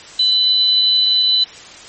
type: tone pair together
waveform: sine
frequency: 2995 / 3998 Hz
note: F#7 / B7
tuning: +20 / +20 cents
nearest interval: perfect fourth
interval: 500 cents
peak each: -22 / -11 dBFS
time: 0.19-1.44 s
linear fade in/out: 5 ms
effects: white hiss -37 dBFS RMS until 1.88 s + MP3 32 kbps